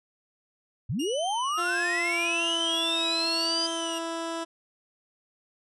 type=linear sweep; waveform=sine; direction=up; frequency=87 to 4919 Hz; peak=-26 dBFS; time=0.89-3.67 s; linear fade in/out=10 ms
type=tone with vibrato; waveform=sawtooth; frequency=2808 Hz; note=F7; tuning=9 cents sharp; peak=-30 dBFS; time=0.99-3.99 s; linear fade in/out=10 ms; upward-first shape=triangle; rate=0.83 Hz; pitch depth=200 cents each way
type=tone with pitch glide; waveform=15% pulse; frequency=349.2 to 330.9 Hz; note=F4 to E4; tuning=0 to +7 cents; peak=-24 dBFS; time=1.57-4.45 s; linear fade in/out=20 ms; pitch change=-93 cents; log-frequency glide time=1.8-2.69 s
effects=resampled to 24000 Hz